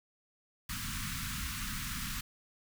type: band-stop noise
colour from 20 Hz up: pink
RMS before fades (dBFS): -38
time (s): 0.69-2.21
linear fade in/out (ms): 5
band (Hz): 250 to 1100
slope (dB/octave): 48
effects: none